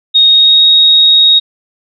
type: tone with pitch glide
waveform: sine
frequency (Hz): 3729 to 3761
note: A#7 to A#7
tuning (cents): 0 to +15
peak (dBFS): -3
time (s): 0.14-1.4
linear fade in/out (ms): 20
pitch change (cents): +15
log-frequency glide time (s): 0.26-0.64
effects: none